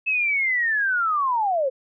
sine linear sweep, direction down, 2617 to 502 Hz, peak -19 dBFS, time 0.06-1.7 s, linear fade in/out 20 ms, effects none

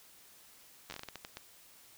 slowing click train, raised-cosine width 0.2 ms, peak -25 dBFS, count 11, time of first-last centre 0.9-1.371 s, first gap 10 ms, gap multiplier 1.32, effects white hiss -59 dBFS RMS until 1.97 s

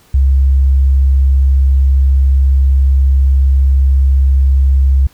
sine tone, 67.3 Hz, C2, 49 cents sharp, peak -6 dBFS, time 0.14-5.07 s, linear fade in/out 5 ms, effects pink hiss -48 dBFS RMS until 5.13 s

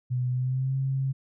sine tone with pitch glide, 125.3 to 134.29 Hz, B2 to C3, +25 to +45 cents, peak -24 dBFS, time 0.1-1.13 s, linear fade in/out 20 ms, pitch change +120 cents, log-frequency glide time 0.31-0.76 s, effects none

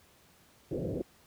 white low-pass noise, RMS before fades -34 dBFS, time 0.71-1.02 s, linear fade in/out 5 ms, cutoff 530 Hz, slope 48 dB/octave, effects pink hiss -62 dBFS RMS until 1.26 s + high-pass 60 Hz 12 dB/octave

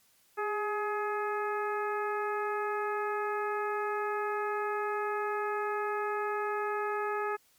harmonic tone with a mistuned harmonic, 421.9 Hz, G#4, 27 cents sharp, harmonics 1 / 2 / 3 / 4 / 5 / 6, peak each -33 / -36 / -35 / -39 / -47 / -48 dBFS, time 0.37-7.37 s, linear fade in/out 20 ms, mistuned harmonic 1, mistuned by -40 cents, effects white hiss -66 dBFS RMS until 7.58 s + MP3 96 kbps

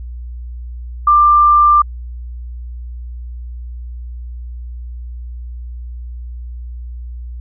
sine tone, 1187 Hz, D6, 18 cents sharp, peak -6 dBFS, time 1.07-1.82 s, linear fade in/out 5 ms, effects added 60 Hz sine -25 dBFS peak until 7.4 s

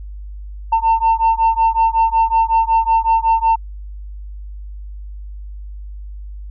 sine beating tone pair, 900 / 905.4 Hz, A5 / A5, +39 / +49 cents, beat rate 5.4 Hz, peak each -13 dBFS, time 0.72-3.56 s, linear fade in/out 10 ms, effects tanh soft clip ceiling -8 dBFS + added 50 Hz sine -28 dBFS peak until 6.5 s

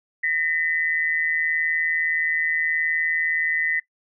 sine tone pair together, 1840.8 / 2000 Hz, A#6 / B6, -22 / +21 cents, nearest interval minor second, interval 143 cents, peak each -24 / -23 dBFS, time 0.23-3.8 s, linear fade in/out 10 ms, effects noise-tail reverb RT60 0.1 s tail -18 dB re dry

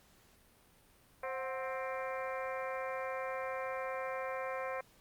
harmonic tone with a mistuned harmonic, 263.1 Hz, C4, 10 cents sharp, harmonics 2 / 3 / 4 / 5 / 6 / 7 / 8 / 9, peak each -39 / -45 / -43 / -48 / -49 / -49 / -50 / -50 dBFS, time 1.23-4.81 s, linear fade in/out 5 ms, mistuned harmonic 3, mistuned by -110 cents, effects pink hiss -65 dBFS RMS until 5 s + Opus 48 kbps

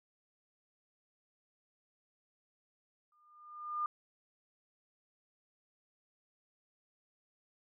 sine tone with exponential growth, 1208 Hz, D6, 48 cents sharp, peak -30 dBFS, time 3.12-3.86 s, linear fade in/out 2 ms, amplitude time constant 160 ms, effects none

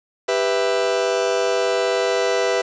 40% pulse chord, E minor, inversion first, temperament just, 395.6 / 494.4 / 659.3 Hz, G4 / B4 / E5, +16 / +2 / 0 cents, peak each -22 / -20 / -22 dBFS, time 0.28-2.62 s, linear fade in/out 10 ms, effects resampled to 16000 Hz + 7-bit

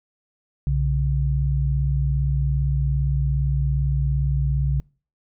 sine tone pair together, 62.11 / 139.6 Hz, B1 / C#3, +10 / +13 cents, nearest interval octave + major second, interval 1403 cents, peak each -21 dBFS, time 0.67-4.8 s, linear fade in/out 0 ms, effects noise-tail reverb RT60 0.4 s tail -26 dB re dry

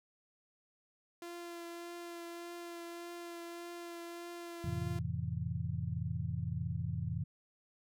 sawtooth tone with vibrato, 343.1 Hz, F4, 31 cents flat, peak -40 dBFS, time 1.22-4.99 s, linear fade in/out 2 ms, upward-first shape triangle, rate 1.7 Hz, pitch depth 16 cents each way
sine chord, F major seventh, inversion none, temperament equal with one note detuned, 87.31 / 109.11 / 130.81 / 164.81 Hz, F2 / A2 / C3 / E3, 0 / -14 / 0 / 0 cents, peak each -40 dBFS, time 4.64-7.24 s, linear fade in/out 5 ms
effects none

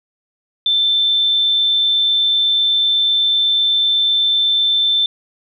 sine tone, 3546 Hz, A7, 13 cents sharp, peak -12 dBFS, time 0.66-5.06 s, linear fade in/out 2 ms, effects none

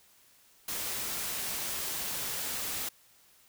white noise, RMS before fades -35 dBFS, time 0.68-2.89 s, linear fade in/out 5 ms, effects white hiss -62 dBFS RMS until 3.48 s

